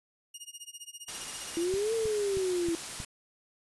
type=tone with tremolo; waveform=10% pulse; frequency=2857 Hz; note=F7; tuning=39 cents sharp; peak=-30 dBFS; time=0.34-1.64 s; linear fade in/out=5 ms; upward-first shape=sine; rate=15 Hz; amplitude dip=95%
type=noise; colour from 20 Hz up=white; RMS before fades=-39 dBFS; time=1.08-3.05 s; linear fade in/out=5 ms
type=exponential two-way sweep; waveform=sine; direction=up then down; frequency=329.6 to 458.5 to 329.6 Hz; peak=-27 dBFS; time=1.57-2.75 s; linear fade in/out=0 ms; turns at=1.94 s
type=click train; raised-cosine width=5 ms; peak=-28 dBFS; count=5; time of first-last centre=1.74-3.002 s; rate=3.17 Hz
effects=resampled to 24000 Hz